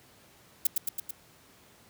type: noise with echo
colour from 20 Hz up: violet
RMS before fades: -23 dBFS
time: 0.65-0.67 s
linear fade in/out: 5 ms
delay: 110 ms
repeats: 4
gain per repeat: -3 dB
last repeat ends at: 1.11 s
effects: pink hiss -58 dBFS RMS until 1.89 s + high-pass 80 Hz 12 dB/octave